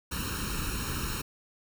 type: noise with comb filter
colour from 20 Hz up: pink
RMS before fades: -33 dBFS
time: 0.11-1.22 s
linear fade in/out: 10 ms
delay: 0.73 ms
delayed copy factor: +1
effects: none